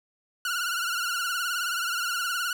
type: tone with vibrato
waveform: sawtooth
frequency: 1421 Hz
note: F6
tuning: 30 cents sharp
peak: -23 dBFS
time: 0.45-2.53 s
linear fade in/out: 2 ms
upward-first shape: triangle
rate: 19 Hz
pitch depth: 98 cents each way
effects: none